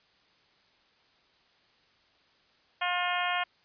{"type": "harmonic tone", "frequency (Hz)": 356.3, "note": "F4", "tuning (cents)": 35, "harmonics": [2, 3, 4, 5, 6, 7, 8, 9], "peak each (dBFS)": [-32, -34, -35, -36, -37, -37, -38, -39], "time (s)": [2.81, 3.44], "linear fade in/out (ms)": 10, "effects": ["white hiss -65 dBFS RMS until 3.64 s", "resampled to 11025 Hz"]}